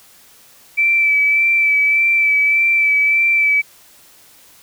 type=tone with vibrato; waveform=sine; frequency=2319 Hz; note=D7; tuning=22 cents flat; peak=-11 dBFS; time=0.77-3.62 s; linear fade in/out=20 ms; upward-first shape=sine; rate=1.7 Hz; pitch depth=23 cents each way; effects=white hiss -47 dBFS RMS until 4.62 s